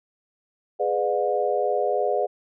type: chord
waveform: sine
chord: G# diminished seventh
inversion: none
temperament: just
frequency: 415.3 / 498.4 / 598 / 717.6 Hz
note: G#4 / B4 / D5 / F5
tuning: 0 / +16 / +31 / +47 cents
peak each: -26 dBFS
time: 0.79-2.27 s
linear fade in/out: 20 ms
effects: none